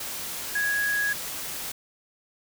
sine tone in noise, 1661.2 Hz, G#6, in tune, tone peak -23 dBFS, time 0.55-1.13 s, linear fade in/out 5 ms, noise white, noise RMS -34 dBFS, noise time 0-1.72 s, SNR +8 dB, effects none

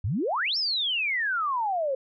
sine exponential two-way sweep, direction up then down, 82.41 to 5480 to 515 Hz, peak -24 dBFS, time 0.04-1.95 s, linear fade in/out 5 ms, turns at 0.57 s, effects none

